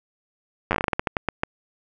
slowing click train, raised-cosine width 0.5 ms, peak -6 dBFS, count 15, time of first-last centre 0.71-1.434 s, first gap 9 ms, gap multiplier 1.24, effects none

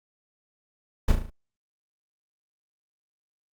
brown noise with echo, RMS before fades -17 dBFS, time 1.08-1.12 s, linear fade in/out 5 ms, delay 36 ms, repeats 5, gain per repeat -5 dB, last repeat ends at 1.3 s, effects Opus 48 kbps

